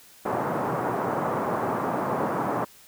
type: band-pass noise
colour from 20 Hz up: white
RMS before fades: -27 dBFS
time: 0.25-2.65 s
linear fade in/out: 10 ms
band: 120 to 1100 Hz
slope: 24 dB/octave
effects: white hiss -52 dBFS RMS until 2.87 s